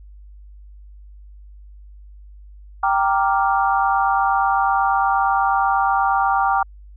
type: chord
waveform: sine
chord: G minor seventh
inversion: none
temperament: equal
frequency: 784 / 932.3 / 1174.7 / 1396.9 Hz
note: G5 / Bb5 / D6 / F6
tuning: 0 / 0 / 0 / 0 cents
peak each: -18 / -22 / -21 / -24 dBFS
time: 2.83-6.63 s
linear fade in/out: 5 ms
effects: added 50 Hz sine -39 dBFS peak until 6.96 s